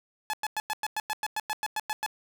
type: tone bursts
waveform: sawtooth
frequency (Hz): 857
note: A5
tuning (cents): -46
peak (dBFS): -24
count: 14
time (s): 0.3-2.063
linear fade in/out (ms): 0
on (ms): 34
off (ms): 99
effects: none